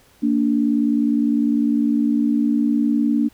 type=tone pair together; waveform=sine; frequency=230.2 / 290 Hz; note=A#3 / D4; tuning=-22 / -22 cents; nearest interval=major third; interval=400 cents; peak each=-18 dBFS; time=0.22-3.29 s; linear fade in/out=20 ms; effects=pink hiss -54 dBFS RMS until 3.33 s